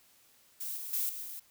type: noise with level steps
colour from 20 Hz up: violet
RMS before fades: -38 / -41 / -32 / -41 / -43 dBFS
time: 0.6-1.4 s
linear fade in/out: 10 ms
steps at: 0.77 / 0.93 / 1.09 / 1.24 s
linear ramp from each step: 2 ms
effects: white hiss -64 dBFS RMS until 1.5 s